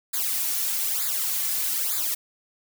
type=noise with flanger; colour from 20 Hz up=blue; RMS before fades=-26 dBFS; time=0.13-2.15 s; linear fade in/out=10 ms; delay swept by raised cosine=0.34 to 3.24 ms; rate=1.1 Hz; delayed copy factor=-0.95; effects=none